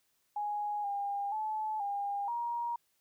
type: tone with pitch steps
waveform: sine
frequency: 830 / 805 / 864 / 806 / 946 Hz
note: G#5 / G5 / A5 / G5 / A#5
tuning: -1 / +46 / -32 / +48 / +25 cents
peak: -32 dBFS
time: 0.36-2.76 s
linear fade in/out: 5 ms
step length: 480 ms
effects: white hiss -75 dBFS RMS until 3 s